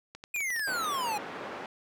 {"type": "clicks", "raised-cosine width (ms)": 0.2, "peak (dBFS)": -26, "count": 9, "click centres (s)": [0.15, 0.239, 0.362, 0.406, 0.504, 0.563, 0.595, 0.845, 0.945]}
{"type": "exponential sweep", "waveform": "square", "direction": "down", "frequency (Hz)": [2489, 810], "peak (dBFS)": -30, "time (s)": [0.34, 1.18], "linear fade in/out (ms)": 5}
{"type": "band-pass noise", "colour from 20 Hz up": "pink", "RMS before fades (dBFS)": -40, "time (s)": [0.67, 1.66], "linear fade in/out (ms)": 2, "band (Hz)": [330, 1900], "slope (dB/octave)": 12}
{"effects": []}